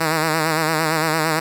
5% pulse tone with vibrato, 158.6 Hz, D#3, 33 cents sharp, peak -6 dBFS, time 0-1.4 s, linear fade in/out 10 ms, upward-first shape sine, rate 8.8 Hz, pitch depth 61 cents each way, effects none

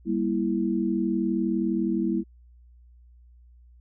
sine chord, E diminished, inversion first, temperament just, 197.78 / 237.3 / 329.6 Hz, G3 / Bb3 / E4, +16 / +31 / 0 cents, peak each -27 / -28 / -26 dBFS, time 0.05-2.24 s, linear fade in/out 50 ms, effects added 60 Hz sine -50 dBFS peak until 3.8 s

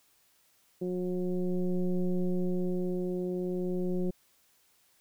sine tone with frequency modulation, 180.8 Hz, F#3, 40 cents flat, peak -27 dBFS, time 0.81-4.11 s, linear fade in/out 10 ms, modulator 181 Hz, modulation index 1.3, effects white hiss -67 dBFS RMS until 5 s

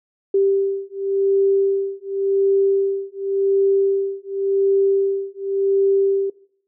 sine beating tone pair, 392 / 392.9 Hz, G4 / G4, 0 / +4 cents, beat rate 0.9 Hz, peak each -19 dBFS, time 0.34-6.3 s, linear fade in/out 5 ms, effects noise-tail reverb RT60 0.6 s tail -20 dB re dry

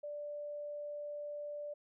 sine tone, 587.3 Hz, D5, in tune, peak -40 dBFS, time 0.03-1.74 s, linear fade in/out 10 ms, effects none

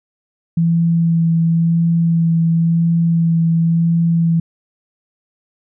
sine tone with vibrato, 166.4 Hz, E3, 17 cents sharp, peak -11 dBFS, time 0.57-4.4 s, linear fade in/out 5 ms, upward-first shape sine, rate 0.95 Hz, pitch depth 13 cents each way, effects none

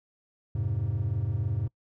triangle chord, F minor, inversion none, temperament just, 87.31 / 104.77 / 130.96 Hz, F2 / Ab2 / C3, 0 / +16 / +2 cents, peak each -31 / -26 / -30 dBFS, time 0.55-1.68 s, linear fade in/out 5 ms, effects noise-tail reverb RT60 0.1 s tail -25 dB re dry + tanh soft clip ceiling -17 dBFS

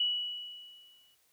sine tone with exponential decay, 2939 Hz, F#7, 12 cents flat, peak -25 dBFS, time 0-1.15 s, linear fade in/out 5 ms, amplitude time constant 250 ms, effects white hiss -70 dBFS RMS until 1.32 s

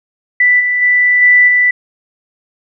sine tone with level steps, 1979 Hz, B6, 3 cents sharp, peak -6 / -11 / -7 / -4 / -7 dBFS, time 0.4-1.71 s, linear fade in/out 5 ms, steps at 0.59 / 0.81 / 1.21 / 1.47 s, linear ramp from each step 20 ms, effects none

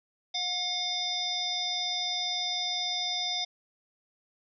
harmonic tone, 719 Hz, F#5, 50 cents flat, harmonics 1 / 3 / 5 / 7 / 8, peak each -38 / -40 / -31 / -34 / -42 dBFS, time 0.34-3.45 s, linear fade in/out 10 ms, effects none

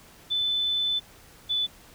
sine tone pair in turn, 3511 / 3483 Hz, A7 / A7, -4 / -18 cents, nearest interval unison, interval 14 cents, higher first, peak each -23 dBFS, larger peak neither, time 0.3-1 / 1.49-1.67 s, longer first, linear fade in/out 20 ms, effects pink hiss -52 dBFS RMS until 1.94 s

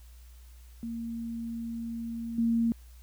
sine tone with level steps, 230.7 Hz, A#3, 18 cents flat, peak -33 / -23 dBFS, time 0.83-2.72 s, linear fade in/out 0 ms, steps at 2.38 s, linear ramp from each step 5 ms, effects added 60 Hz sine -48 dBFS peak until 3.02 s + white hiss -62 dBFS RMS until 3.02 s

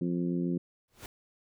harmonic tone, 87.31 Hz, F2, in tune, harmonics 2 / 3 / 4 / 5 / 6, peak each -30 / -33 / -35 / -48 / -48 dBFS, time 0.01-0.58 s, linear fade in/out 5 ms
pink noise with exponential growth, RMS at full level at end -40 dBFS, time 0.88-1.06 s, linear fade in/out 2 ms, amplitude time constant 37 ms
effects none

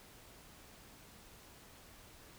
silence, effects pink hiss -58 dBFS RMS until 2.38 s

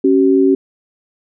sine tone pair together, 275 / 381.2 Hz, C#4 / G4, -14 / -48 cents, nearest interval tritone, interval 566 cents, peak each -11 dBFS, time 0.04-0.55 s, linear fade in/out 5 ms, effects none

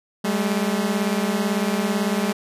sawtooth beating tone pair, 196.3 / 214.3 Hz, G3 / A3, +3 / -45 cents, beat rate 18 Hz, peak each -19 dBFS, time 0.24-2.33 s, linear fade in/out 10 ms, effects resampled to 32000 Hz

